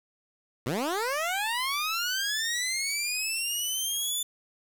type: linear sweep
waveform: 15% pulse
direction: up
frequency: 108 to 3520 Hz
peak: -21 dBFS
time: 0.66-4.23 s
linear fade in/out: 5 ms
effects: 8-bit